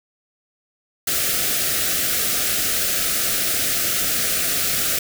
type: band-stop noise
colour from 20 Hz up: white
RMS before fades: -21 dBFS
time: 1.07-4.99 s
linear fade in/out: 5 ms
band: 750 to 1200 Hz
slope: 96 dB/octave
effects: none